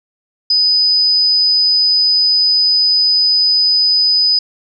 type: tone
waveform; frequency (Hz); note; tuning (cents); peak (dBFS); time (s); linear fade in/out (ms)
sine; 4994; D#8; +6; -9; 0.5-4.39; 5
effects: none